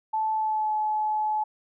sine tone with pitch glide, 873 to 856.5 Hz, A5 to A5, -14 to -47 cents, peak -23 dBFS, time 0.13-1.44 s, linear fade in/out 10 ms, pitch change -33 cents, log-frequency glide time 0.33-0.73 s, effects none

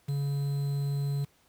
triangle tone with quantisation, 141.1 Hz, C#3, 31 cents sharp, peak -25 dBFS, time 0.08-1.25 s, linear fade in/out 10 ms, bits 8, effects pink hiss -65 dBFS RMS until 1.48 s + high-pass 60 Hz 12 dB/octave

